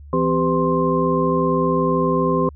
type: tone cluster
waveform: sine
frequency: 167.5 / 259.9 / 394.2 / 505 / 1052 Hz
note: E3 / C4 / G4 / B4 / C6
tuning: +28 / -11 / +10 / +39 / +9 cents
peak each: -22 dBFS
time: 0.13-2.49 s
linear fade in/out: 2 ms
effects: added 72 Hz sine -37 dBFS peak until 2.55 s